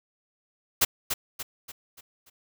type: noise with echo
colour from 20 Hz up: white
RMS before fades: -20 dBFS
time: 0.81-0.85 s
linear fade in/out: 10 ms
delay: 290 ms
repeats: 5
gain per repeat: -7 dB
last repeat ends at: 2.3 s
effects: none